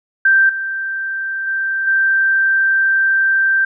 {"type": "tone with level steps", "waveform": "sine", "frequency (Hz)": 1568, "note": "G6", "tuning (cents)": 0, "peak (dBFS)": [-8, -19, -16, -11], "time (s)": [0.25, 3.65], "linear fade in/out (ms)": 5, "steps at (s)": [0.49, 1.47, 1.87], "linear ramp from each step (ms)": 5, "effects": []}